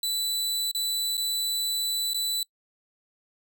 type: tone with dropouts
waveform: sawtooth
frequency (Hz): 3978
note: B7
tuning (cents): +12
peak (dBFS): -23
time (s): 0.03-2.43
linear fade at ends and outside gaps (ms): 2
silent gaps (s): 0.714-0.748 / 1.17-1.177 / 2.134-2.144
effects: noise-tail reverb RT60 0.1 s tail -24 dB re dry